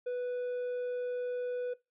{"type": "tone", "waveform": "triangle", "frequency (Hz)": 493.9, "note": "B4", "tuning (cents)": 0, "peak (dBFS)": -30, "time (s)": [0.06, 1.74], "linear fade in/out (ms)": 10, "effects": ["noise-tail reverb RT60 0.2 s tail -19 dB re dry", "resampled to 8000 Hz"]}